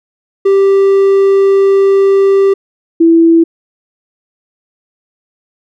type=tone pair in turn; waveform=triangle / sine; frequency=392 / 331.2 Hz; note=G4 / E4; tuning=0 / +8 cents; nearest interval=minor third; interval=292 cents; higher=first; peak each=-3 dBFS; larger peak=neither; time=0.45-2.54 / 3-3.44 s; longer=first; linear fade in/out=10 ms; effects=none

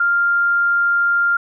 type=tone; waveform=sine; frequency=1396.9 Hz; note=F6; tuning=in tune; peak=-13 dBFS; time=0-1.37 s; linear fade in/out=5 ms; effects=none

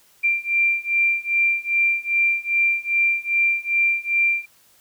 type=beating tone pair; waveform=sine; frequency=2367 / 2369.5 Hz; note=D7 / D7; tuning=+13 / +15 cents; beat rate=2.5 Hz; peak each=-21 / -20 dBFS; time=0.23-4.46 s; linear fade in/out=20 ms; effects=white hiss -56 dBFS RMS until 4.8 s

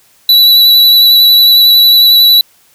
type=tone with vibrato; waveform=square; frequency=3944 Hz; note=B7; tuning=3 cents flat; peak=-3 dBFS; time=0.29-2.41 s; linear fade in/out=2 ms; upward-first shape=sine; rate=11 Hz; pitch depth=15 cents each way; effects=white hiss -48 dBFS RMS until 2.74 s

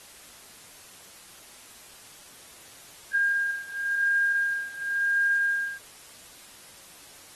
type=beating tone pair; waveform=sine; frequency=1612 / 1612.94 Hz; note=G6 / G6; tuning=+48 / +49 cents; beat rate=0.94 Hz; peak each=-25 / -27 dBFS; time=3.13-5.79 s; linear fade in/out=20 ms; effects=white hiss -49 dBFS RMS until 7.35 s + AAC 32 kbps

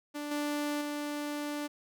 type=tone with level steps; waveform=sawtooth; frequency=293.7 Hz; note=D4; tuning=in tune; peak=-32 / -27 / -30 dBFS; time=0.14-1.68 s; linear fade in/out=20 ms; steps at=0.31 / 0.81 s; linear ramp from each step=5 ms; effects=none

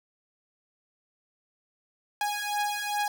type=beating tone pair; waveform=sawtooth; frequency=826 / 828.5 Hz; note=G#5 / G#5; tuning=-10 / -4 cents; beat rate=2.5 Hz; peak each=-27 dBFS; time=2.21-3.08 s; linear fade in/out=2 ms; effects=none

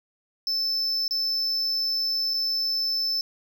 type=tone with dropouts; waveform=triangle; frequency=5274 Hz; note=E8; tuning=in tune; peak=-22 dBFS; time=0.47-3.21 s; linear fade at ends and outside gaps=1 ms; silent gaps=1.08-1.109 / 2.337-2.341 s; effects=none

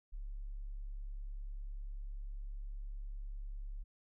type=tone; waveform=sine; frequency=34.91 Hz; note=C#1; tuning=13 cents sharp; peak=-40 dBFS; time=0.12-3.84 s; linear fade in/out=20 ms; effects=none

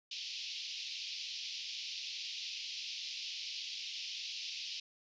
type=band-pass noise; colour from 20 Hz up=white; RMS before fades=-43 dBFS; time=0.11-4.8 s; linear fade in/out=5 ms; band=2500 to 5400 Hz; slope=48 dB/octave; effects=resampled to 16000 Hz

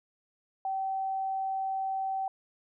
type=tone; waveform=sine; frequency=770 Hz; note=G5; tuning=31 cents flat; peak=-29 dBFS; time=0.65-2.28 s; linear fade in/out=2 ms; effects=none

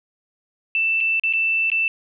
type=tone with dropouts; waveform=sine; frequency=2660 Hz; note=E7; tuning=15 cents sharp; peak=-17 dBFS; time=0.75-1.88 s; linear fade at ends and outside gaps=1 ms; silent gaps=1.005-1.009 / 1.197-1.236 / 1.327-1.335 / 1.701-1.717 s; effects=none

